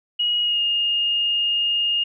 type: tone with pitch glide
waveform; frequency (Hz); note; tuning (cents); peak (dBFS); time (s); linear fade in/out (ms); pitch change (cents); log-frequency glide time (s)
sine; 2895 to 2839; F#7 to F7; -38 to +28; -18; 0.19-2.04; 10; -34; 0.42-0.61
effects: none